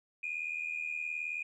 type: tone pair together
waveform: sine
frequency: 2414 / 2493 Hz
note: D7 / D#7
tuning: +47 / +3 cents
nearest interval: minor second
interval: 56 cents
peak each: -36 / -37 dBFS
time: 0.23-1.43 s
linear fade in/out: 5 ms
effects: tanh soft clip ceiling -28 dBFS